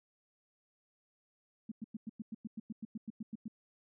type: tone bursts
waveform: sine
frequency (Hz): 220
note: A3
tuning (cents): 0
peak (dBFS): -38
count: 15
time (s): 1.69-3.481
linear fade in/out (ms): 5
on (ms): 27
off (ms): 99
effects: none